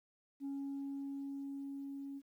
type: tone with level ramp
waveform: sine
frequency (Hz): 277.2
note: C#4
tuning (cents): 0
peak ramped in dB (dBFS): -36 to -42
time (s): 0.4-2.22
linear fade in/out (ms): 50
effects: tanh soft clip ceiling -37 dBFS + 12-bit